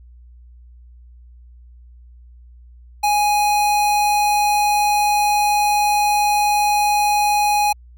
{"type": "tone", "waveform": "square", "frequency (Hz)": 830.6, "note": "G#5", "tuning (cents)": 0, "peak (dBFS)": -15, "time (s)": [3.03, 7.73], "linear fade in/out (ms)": 10, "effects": ["added 60 Hz sine -41 dBFS peak until 7.97 s"]}